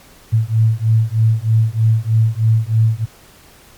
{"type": "beating tone pair", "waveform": "sine", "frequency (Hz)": [110, 113.2], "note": ["A2", "A2"], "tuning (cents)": [0, 50], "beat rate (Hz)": 3.2, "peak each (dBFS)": -14, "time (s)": [0.32, 3.06], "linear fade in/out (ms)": 20, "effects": ["pink hiss -45 dBFS RMS until 3.77 s", "MP3 96 kbps"]}